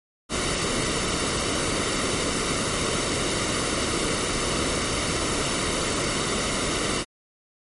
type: noise with comb filter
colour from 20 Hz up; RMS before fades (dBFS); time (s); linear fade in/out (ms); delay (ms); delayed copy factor
pink; -25; 0.29-7.05; 50; 1.2; -0.55
effects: MP3 48 kbps